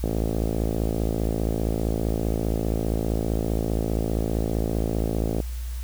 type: click train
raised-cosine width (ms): 2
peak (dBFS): -12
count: 297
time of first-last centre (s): 0.04-5.402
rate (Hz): 55.2
effects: added 60 Hz sine -28 dBFS peak until 5.83 s + white hiss -46 dBFS RMS until 5.83 s